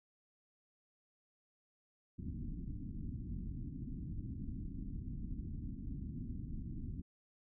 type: low-pass noise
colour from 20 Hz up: pink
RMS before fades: -43 dBFS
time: 2.18-7.02 s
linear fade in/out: 10 ms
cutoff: 290 Hz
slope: 48 dB/octave
effects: none